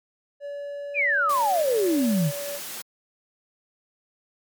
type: tone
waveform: triangle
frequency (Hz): 572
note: D5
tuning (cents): -46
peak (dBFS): -29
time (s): 0.4-2.6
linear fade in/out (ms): 50
type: exponential sweep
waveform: sine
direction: down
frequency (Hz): 2565 to 138.59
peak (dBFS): -19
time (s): 0.94-2.32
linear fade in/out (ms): 50
type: high-pass noise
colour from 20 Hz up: white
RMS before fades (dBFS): -35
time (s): 1.29-2.82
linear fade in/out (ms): 5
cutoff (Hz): 130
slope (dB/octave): 24
effects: MP3 96 kbps